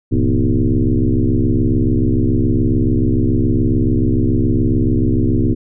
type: tone with frequency modulation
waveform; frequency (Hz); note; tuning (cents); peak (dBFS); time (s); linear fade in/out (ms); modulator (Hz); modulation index
sine; 110; A2; 0; -11; 0.11-5.55; 20; 67; 3.6
effects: none